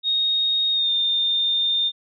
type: tone with pitch glide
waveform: sine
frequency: 3729 to 3623 Hz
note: A#7 to A7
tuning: 0 to +50 cents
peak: -18 dBFS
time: 0.03-1.92 s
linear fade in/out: 50 ms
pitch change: -50 cents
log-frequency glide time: 0.72-0.91 s
effects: none